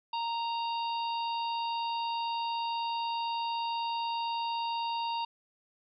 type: harmonic tone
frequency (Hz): 929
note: A#5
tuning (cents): -6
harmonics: 1 / 3 / 4 / 5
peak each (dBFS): -31 / -41 / -43 / -45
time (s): 0.13-5.25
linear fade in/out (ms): 5
effects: none